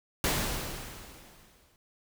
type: noise with exponential decay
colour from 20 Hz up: pink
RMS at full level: -26 dBFS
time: 0.24-1.76 s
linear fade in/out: 1 ms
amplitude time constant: 330 ms
effects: none